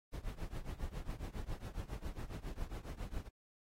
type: noise with tremolo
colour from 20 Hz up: brown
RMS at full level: -39 dBFS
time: 0.12-3.29 s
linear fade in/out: 20 ms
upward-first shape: triangle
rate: 7.3 Hz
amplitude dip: 95%
effects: AAC 48 kbps